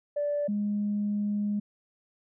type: tone pair in turn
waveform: sine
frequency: 583 / 206.5 Hz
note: D5 / G#3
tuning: -13 / -10 cents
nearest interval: octave + tritone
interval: 1797 cents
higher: first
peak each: -25 dBFS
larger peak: neither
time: 0.16-0.48 / 0.48-1.6 s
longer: second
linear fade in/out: 10 ms
effects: tanh soft clip ceiling -21 dBFS